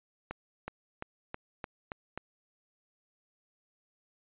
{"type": "accelerating click train", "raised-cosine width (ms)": 0.5, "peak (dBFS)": -22, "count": 7, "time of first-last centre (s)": [0.31, 2.176], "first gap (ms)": 370, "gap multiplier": 0.93, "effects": ["resampled to 8000 Hz"]}